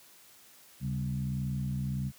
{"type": "tone with frequency modulation", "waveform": "sine", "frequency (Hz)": 136.5, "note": "C#3", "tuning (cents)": -26, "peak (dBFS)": -29, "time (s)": [0.8, 2.12], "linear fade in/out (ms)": 50, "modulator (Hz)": 61.5, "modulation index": 0.99, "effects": ["white hiss -57 dBFS RMS until 2.18 s", "high-pass 80 Hz 12 dB/octave"]}